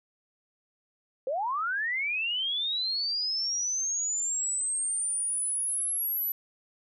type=linear sweep; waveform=sine; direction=up; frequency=494.8 to 11990 Hz; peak=-27 dBFS; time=1.27-6.32 s; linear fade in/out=2 ms; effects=none